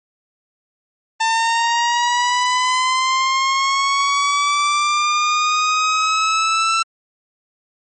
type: linear sweep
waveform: sawtooth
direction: up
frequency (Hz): 894 to 1338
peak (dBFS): -11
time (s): 1.2-6.83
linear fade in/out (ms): 10
effects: MP3 32 kbps